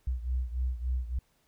sine beating tone pair, 61.74 / 65.24 Hz, B1 / C2, 0 / -4 cents, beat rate 3.5 Hz, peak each -30 / -34 dBFS, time 0.07-1.19 s, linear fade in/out 5 ms, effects pink hiss -70 dBFS RMS until 1.47 s

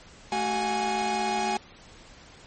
45% pulse tone cluster, 218.8 / 376.8 / 723 / 829 Hz, A3 / F#4 / F#5 / G#5, -9 / +32 / -40 / -3 cents, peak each -34 / -33 / -32 / -27 dBFS, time 0.32-1.57 s, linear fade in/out 2 ms, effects pink hiss -50 dBFS RMS until 2.46 s + MP3 32 kbps

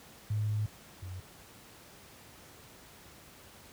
sine tone pair in turn, 106.1 / 92.66 Hz, G#2 / F#2, +38 / +3 cents, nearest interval major second, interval 235 cents, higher first, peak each -28 / -38 dBFS, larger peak first, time 0.3-0.66 / 1.02-1.2 s, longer first, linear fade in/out 5 ms, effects pink hiss -54 dBFS RMS until 3.72 s + high-pass 60 Hz 12 dB/octave

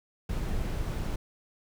brown noise, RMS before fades -31 dBFS, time 0.29-1.16 s, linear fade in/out 5 ms, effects none

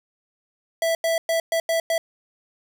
square tone bursts at uneven times, 659.3 Hz, E5, in tune, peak -20 dBFS, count 6, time 0.82-0.95 / 1.04-1.18 / 1.29-1.4 / 1.52-1.6 / 1.69-1.8 / 1.9-1.98 s, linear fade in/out 2 ms, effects none

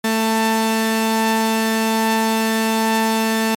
sawtooth tone pair together, 222.3 / 888 Hz, A3 / A5, +18 / +16 cents, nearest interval 2 octaves, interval 2398 cents, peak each -13 / -17 dBFS, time 0.04-3.55 s, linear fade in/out 5 ms, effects MP3 64 kbps

